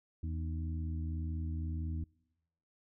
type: harmonic tone with a mistuned harmonic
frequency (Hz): 81.9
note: E2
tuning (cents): -11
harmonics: 1 / 2 / 3 / 4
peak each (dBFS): -35 / -45 / -47 / -49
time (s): 0.23-2.04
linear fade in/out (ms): 5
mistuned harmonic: 4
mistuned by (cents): -97
effects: noise-tail reverb RT60 1.0 s tail -26 dB re dry